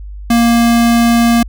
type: tone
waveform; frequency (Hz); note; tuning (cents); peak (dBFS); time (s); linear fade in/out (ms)
square; 234.1; A#3; +8; -8; 0.3-1.43; 5
effects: added 50 Hz sine -25 dBFS peak until 1.48 s